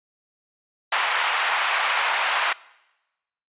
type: band-pass noise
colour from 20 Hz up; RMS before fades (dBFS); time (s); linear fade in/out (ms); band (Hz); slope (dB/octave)
pink; -23; 0.92-2.53; 5; 810 to 3200; 24
effects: noise-tail reverb RT60 1.0 s tail -22 dB re dry + resampled to 8000 Hz